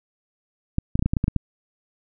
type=clicks; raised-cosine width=5 ms; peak=-8 dBFS; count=10; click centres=0.784 / 0.955 / 0.993 / 1.025 / 1.06 / 1.135 / 1.168 / 1.241 / 1.281 / 1.363 s; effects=none